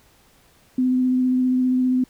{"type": "tone with vibrato", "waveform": "sine", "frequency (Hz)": 254.5, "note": "C4", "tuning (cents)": -48, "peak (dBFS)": -16, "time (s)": [0.78, 2.04], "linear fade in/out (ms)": 5, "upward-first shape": "triangle", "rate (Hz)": 15, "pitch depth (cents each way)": 15, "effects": ["pink hiss -56 dBFS RMS until 2.09 s"]}